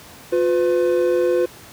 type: tone pair together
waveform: triangle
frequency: 355.7 / 503 Hz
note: F4 / B4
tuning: +32 / +32 cents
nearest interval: tritone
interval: 600 cents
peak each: -16 dBFS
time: 0.32-1.46 s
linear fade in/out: 10 ms
effects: pink hiss -42 dBFS RMS until 1.72 s + high-pass 80 Hz 12 dB/octave